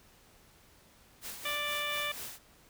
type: noise with tremolo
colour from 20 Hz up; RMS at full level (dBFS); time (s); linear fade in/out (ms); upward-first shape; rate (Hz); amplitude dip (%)
white; -41; 1.21-2.39; 50; sine; 4.2; 50
type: harmonic tone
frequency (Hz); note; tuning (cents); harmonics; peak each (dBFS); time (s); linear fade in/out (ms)
588; D5; +2; 1 / 2 / 3 / 4 / 5 / 6; -42 / -39 / -40 / -37 / -41 / -39; 1.45-2.12; 5
effects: pink hiss -61 dBFS RMS until 2.69 s